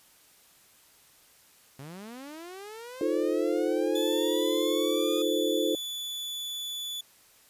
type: linear sweep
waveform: sawtooth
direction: up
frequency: 130 to 1244.5 Hz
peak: -37 dBFS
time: 1.79-5.22 s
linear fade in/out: 2 ms
type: chord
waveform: sine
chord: F dominant seventh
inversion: third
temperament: equal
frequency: 311.1 / 349.2 / 440 / 523.3 Hz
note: Eb4 / F4 / A4 / C5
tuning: 0 / 0 / 0 / 0 cents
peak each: -30 dBFS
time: 3.01-5.75 s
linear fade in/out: 2 ms
type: tone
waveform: 40% pulse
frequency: 3461 Hz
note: A7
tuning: 29 cents flat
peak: -32 dBFS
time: 3.95-7.01 s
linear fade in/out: 5 ms
effects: white hiss -59 dBFS RMS until 7.49 s + resampled to 32000 Hz